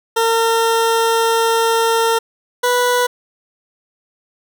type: tone pair in turn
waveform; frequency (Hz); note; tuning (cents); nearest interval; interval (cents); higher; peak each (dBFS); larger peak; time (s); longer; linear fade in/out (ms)
20% pulse; 456 / 491.8; A#4 / B4; -38 / -7; minor second; 131; second; -8; neither; 0.16-2.19 / 2.63-3.07; first; 10
effects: none